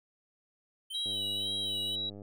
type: tone with vibrato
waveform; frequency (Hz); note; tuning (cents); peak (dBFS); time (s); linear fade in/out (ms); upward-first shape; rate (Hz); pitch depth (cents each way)
square; 3069; G7; -37; -39; 0.9-1.96; 10; sine; 1.9; 91
type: tone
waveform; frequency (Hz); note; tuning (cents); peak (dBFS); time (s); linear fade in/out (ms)
sine; 3881; B7; -31; -32; 0.94-2.1; 10
type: click train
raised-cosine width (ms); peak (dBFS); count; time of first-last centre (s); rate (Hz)
2; -34; 118; 1.06-2.218; 101
effects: none